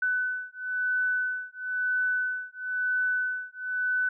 sine beating tone pair, 1500 / 1501 Hz, F#6 / F#6, +23 / +24 cents, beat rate 1 Hz, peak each -29 dBFS, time 0.02-4.09 s, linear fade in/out 5 ms, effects none

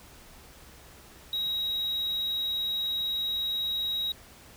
triangle tone, 3820 Hz, A#7, 42 cents sharp, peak -26 dBFS, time 1.33-4.12 s, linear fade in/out 2 ms, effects added 66 Hz sine -57 dBFS peak until 4.56 s + pink hiss -52 dBFS RMS until 4.56 s

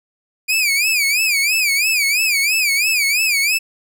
sawtooth tone with vibrato, 2400 Hz, D7, 37 cents sharp, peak -11 dBFS, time 0.48-3.59 s, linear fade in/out 20 ms, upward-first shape sine, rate 3 Hz, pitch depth 160 cents each way, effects none

